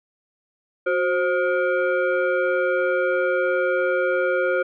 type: tone with frequency modulation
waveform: sine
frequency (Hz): 529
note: C5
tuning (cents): +19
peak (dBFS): -18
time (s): 0.86-4.63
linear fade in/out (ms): 10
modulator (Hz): 897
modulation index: 1.1
effects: none